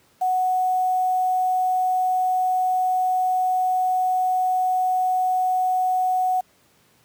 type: tone with quantisation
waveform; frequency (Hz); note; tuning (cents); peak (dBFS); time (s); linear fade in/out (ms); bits
sine; 740; F#5; 0; -18; 0.21-6.41; 10; 7
effects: pink hiss -59 dBFS RMS until 7.04 s + high-pass 100 Hz 12 dB/octave